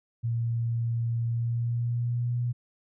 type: tone with pitch glide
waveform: sine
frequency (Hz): 116.5 to 121.17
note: A#2 to B2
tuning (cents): -1 to -33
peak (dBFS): -25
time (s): 0.23-2.53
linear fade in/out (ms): 20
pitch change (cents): +68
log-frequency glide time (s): 1.26-2.37
effects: none